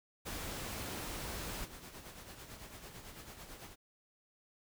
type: noise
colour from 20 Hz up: pink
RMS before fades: -42 dBFS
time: 0.25-1.66 s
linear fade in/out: 20 ms
type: noise with tremolo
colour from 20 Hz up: pink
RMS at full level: -49 dBFS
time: 1.61-3.76 s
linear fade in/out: 50 ms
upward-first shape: sine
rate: 9 Hz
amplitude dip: 50%
effects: none